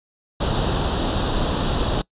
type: noise with comb filter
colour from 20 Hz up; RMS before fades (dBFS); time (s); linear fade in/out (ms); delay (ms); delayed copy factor
pink; -21; 0.4-2.02; 10; 0.23; +0.8
effects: noise-tail reverb RT60 0.1 s tail -23 dB re dry + resampled to 8000 Hz